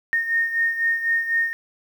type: beating tone pair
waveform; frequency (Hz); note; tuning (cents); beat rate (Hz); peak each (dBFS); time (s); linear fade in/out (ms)
sine; 1838 / 1842; A#6 / A#6; -25 / -21; 4; -20 / -26; 0.13-1.53; 0
effects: 8-bit